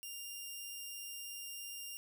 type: tone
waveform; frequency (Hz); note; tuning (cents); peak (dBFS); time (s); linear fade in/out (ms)
10% pulse; 2797; F7; +2; -35; 0.03-1.97; 0
effects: 12-bit